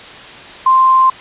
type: tone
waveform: sine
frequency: 1046.5 Hz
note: C6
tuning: in tune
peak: -6 dBFS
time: 0.66-1.1 s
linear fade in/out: 5 ms
effects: white hiss -33 dBFS RMS until 1.2 s + resampled to 8000 Hz